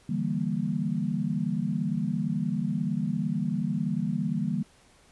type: chord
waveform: sine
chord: E half-diminished seventh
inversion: third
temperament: equal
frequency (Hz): 146.83 / 164.81 / 196 / 233.1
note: D3 / E3 / G3 / Bb3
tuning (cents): 0 / 0 / 0 / 0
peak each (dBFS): -33 / -31 / -30 / -31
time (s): 0.09-4.63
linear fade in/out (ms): 5
effects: pink hiss -59 dBFS RMS until 5.11 s + resampled to 24000 Hz